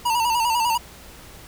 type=tone with vibrato; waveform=square; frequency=932.3 Hz; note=A#5; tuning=in tune; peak=-19 dBFS; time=0.05-0.78 s; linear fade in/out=10 ms; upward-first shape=square; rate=10 Hz; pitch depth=60 cents each way; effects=added 59 Hz sine -49 dBFS peak until 1.47 s + pink hiss -44 dBFS RMS until 1.47 s